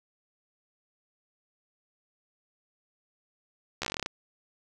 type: slowing click train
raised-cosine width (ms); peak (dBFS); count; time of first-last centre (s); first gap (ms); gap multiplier
0.2; -14; 12; 3.82-4.061; 13; 1.1
effects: none